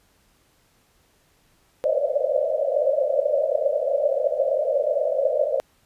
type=band-pass noise; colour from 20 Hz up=white; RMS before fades=-22 dBFS; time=1.84-5.6 s; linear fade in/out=0 ms; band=520 to 620 Hz; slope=96 dB/octave; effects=pink hiss -62 dBFS RMS until 5.85 s + resampled to 32000 Hz